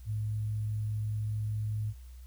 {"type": "tone with sample-and-hold", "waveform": "sine", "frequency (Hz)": 107, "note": "A2", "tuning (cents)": -48, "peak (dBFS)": -30, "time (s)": [0.05, 1.94], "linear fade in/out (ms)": 50, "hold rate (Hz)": 11025, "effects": ["added 62 Hz sine -45 dBFS peak until 2.26 s", "white hiss -64 dBFS RMS until 2.26 s"]}